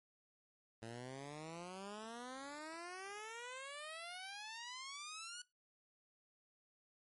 10% pulse exponential sweep, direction up, 111.2 to 1480 Hz, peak -39 dBFS, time 0.82-5.42 s, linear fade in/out 5 ms, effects noise-tail reverb RT60 0.2 s tail -18 dB re dry + MP3 48 kbps

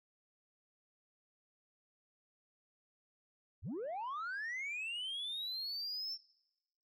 sine linear sweep, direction up, 55 to 5430 Hz, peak -36 dBFS, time 3.62-6.18 s, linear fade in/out 50 ms, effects noise-tail reverb RT60 1.0 s tail -25 dB re dry + tanh soft clip ceiling -37 dBFS

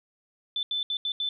sine tone bursts at uneven times, 3520 Hz, A7, in tune, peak -26 dBFS, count 5, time 0.56-0.63 / 0.71-0.83 / 0.9-0.97 / 1.05-1.12 / 1.2-1.29 s, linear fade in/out 2 ms, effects none

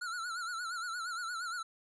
square tone with vibrato, 1395 Hz, F6, 2 cents flat, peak -37 dBFS, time 0.01-1.63 s, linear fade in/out 10 ms, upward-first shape sine, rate 8.6 Hz, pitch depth 98 cents each way, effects resampled to 22050 Hz

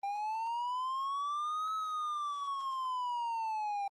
triangle linear two-way sweep, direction up then down, 790 to 1293 to 790 Hz, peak -31 dBFS, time 0.03-3.88 s, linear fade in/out 5 ms, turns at 1.74 s, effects Opus 24 kbps

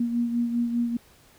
sine beating tone pair, 236.5 / 241.5 Hz, A#3 / B3, +25 / -39 cents, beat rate 5 Hz, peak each -23 / -32 dBFS, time 0-0.97 s, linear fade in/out 5 ms, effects pink hiss -56 dBFS RMS until 1.38 s

